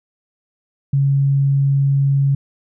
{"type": "tone", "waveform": "sine", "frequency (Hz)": 138.59, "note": "C#3", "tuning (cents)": 0, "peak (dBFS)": -12, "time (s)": [0.93, 2.35], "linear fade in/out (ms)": 5, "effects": []}